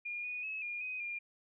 sine tone with pitch steps, 2422 / 2467 / 2579 / 2421 / 2508 / 2406 Hz, D#7 / D#7 / E7 / D#7 / D#7 / D7, -47 / -15 / -39 / -48 / +13 / +41 cents, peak -37 dBFS, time 0.05-1.19 s, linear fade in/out 10 ms, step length 190 ms, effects none

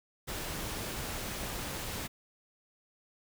pink noise, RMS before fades -38 dBFS, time 0.27-2.08 s, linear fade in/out 20 ms, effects none

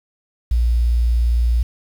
sine tone with quantisation, 58.8 Hz, A#1, 16 cents sharp, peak -13 dBFS, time 0.51-1.63 s, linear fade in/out 5 ms, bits 7, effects none

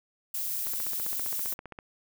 violet noise, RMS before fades -32 dBFS, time 0.34-1.54 s, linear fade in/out 5 ms
click train, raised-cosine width 0.5 ms, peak -26 dBFS, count 18, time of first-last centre 0.67-1.788 s, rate 15.2 Hz
effects none

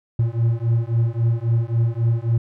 triangle beating tone pair, 114.2 / 117.9 Hz, A#2 / A#2, -35 / +20 cents, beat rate 3.7 Hz, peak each -18 dBFS, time 0.19-2.38 s, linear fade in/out 5 ms, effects none

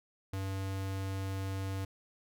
square tone, 96.5 Hz, G2, 27 cents flat, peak -35 dBFS, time 0.33-1.85 s, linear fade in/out 5 ms, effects none

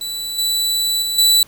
sawtooth tone with level steps, 3964 Hz, B7, 6 cents sharp, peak -20 / -13 / -16 / -7 dBFS, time 0.01-1.43 s, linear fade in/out 2 ms, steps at 0.38 / 1.02 / 1.18 s, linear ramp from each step 5 ms, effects pink hiss -47 dBFS RMS until 1.47 s

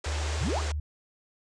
pink band-pass noise, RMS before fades -37 dBFS, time 0.04-0.72 s, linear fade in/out 5 ms, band 320 to 8300 Hz, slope 48 dB/octave
sine tone, 75.1 Hz, D2, 39 cents sharp, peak -28 dBFS, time 0.06-0.8 s, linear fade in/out 5 ms
sine exponential sweep, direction up, 56.4 to 1488 Hz, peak -28 dBFS, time 0.36-0.62 s, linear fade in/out 50 ms
effects none

